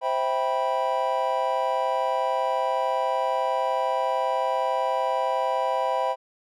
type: chord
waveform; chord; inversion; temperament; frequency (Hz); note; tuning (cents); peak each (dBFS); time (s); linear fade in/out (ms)
triangle; C major seventh; none; just; 523.3 / 654.1 / 784.9 / 981.1; C5 / E5 / G5 / B5; 0 / -14 / +2 / -12; -26 / -27 / -26 / -25; 0.01-6.16; 50
effects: none